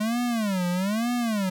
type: tone with vibrato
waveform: square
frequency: 207.7 Hz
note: G#3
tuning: in tune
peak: -24 dBFS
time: 0-1.5 s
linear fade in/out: 10 ms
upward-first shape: sine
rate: 1.1 Hz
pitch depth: 280 cents each way
effects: none